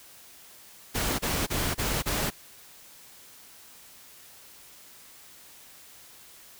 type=noise bursts; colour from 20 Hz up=pink; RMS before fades=-28 dBFS; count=5; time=0.94-2.306 s; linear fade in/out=20 ms; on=250 ms; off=29 ms; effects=white hiss -51 dBFS RMS until 6.59 s